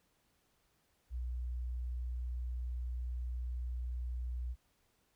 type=tone; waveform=sine; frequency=61.2 Hz; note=B1; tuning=15 cents flat; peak=-35 dBFS; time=1.1-4.56 s; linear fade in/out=50 ms; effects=tanh soft clip ceiling -31 dBFS + pink hiss -75 dBFS RMS until 5.15 s